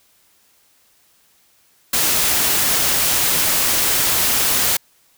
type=noise; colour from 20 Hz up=white; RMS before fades=-17 dBFS; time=1.93-4.77 s; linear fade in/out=5 ms; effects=white hiss -57 dBFS RMS until 5.17 s